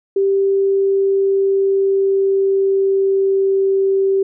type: tone with pitch glide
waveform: sine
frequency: 392 to 388.4 Hz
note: G4 to G4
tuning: 0 to -16 cents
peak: -12 dBFS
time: 0.16-4.23 s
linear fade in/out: 5 ms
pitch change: -16 cents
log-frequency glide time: 0.4-3.67 s
effects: none